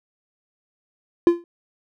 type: tone with exponential decay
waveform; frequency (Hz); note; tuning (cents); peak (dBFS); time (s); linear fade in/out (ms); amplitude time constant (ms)
triangle; 344; F4; -26; -5; 1.27-1.44; 1; 35
effects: none